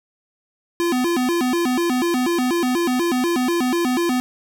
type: tone with vibrato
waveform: square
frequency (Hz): 293.7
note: D4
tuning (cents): 0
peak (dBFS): -18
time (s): 0.8-4.2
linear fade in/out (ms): 0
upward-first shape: square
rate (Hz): 4.1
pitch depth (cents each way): 270
effects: none